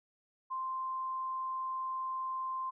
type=tone; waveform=sine; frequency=1045 Hz; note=C6; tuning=2 cents flat; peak=-34 dBFS; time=0.5-2.71 s; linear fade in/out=20 ms; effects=none